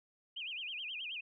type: tone with vibrato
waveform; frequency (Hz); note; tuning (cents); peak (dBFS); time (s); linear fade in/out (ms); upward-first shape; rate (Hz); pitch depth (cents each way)
sine; 2794; F7; 0; -39; 0.36-1.21; 10; sine; 9.4; 250
effects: none